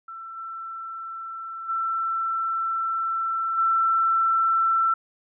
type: tone with level steps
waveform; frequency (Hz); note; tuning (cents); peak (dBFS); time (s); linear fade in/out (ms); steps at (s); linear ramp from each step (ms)
sine; 1339; E6; +27; -35 / -32 / -23 / -18; 0.08-4.94; 5; 0.36 / 1.68 / 3.57; 20
effects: none